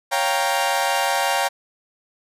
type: chord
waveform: sawtooth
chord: G half-diminished seventh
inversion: second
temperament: equal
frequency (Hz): 554.4 / 698.5 / 784 / 932.3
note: Db5 / F5 / G5 / Bb5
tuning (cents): 0 / 0 / 0 / 0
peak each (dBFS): -22 / -22 / -19 / -20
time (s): 0.11-1.49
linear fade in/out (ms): 20
effects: resampled to 32000 Hz